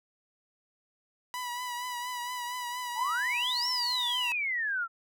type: tone with vibrato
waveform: sawtooth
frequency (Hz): 982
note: B5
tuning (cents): -10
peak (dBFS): -30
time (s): 1.34-4.32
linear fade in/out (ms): 0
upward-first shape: triangle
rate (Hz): 4.3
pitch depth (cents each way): 44
type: exponential two-way sweep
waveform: sine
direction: up then down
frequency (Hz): 826 to 5588 to 1324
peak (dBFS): -28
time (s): 2.95-4.88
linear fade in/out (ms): 50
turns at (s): 3.67
effects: none